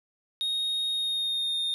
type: tone with pitch glide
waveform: triangle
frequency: 3729 to 3665 Hz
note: A#7 to A#7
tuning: 0 to -30 cents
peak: -25 dBFS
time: 0.41-1.74 s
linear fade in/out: 0 ms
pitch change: -30 cents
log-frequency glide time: 0.9-1.6 s
effects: none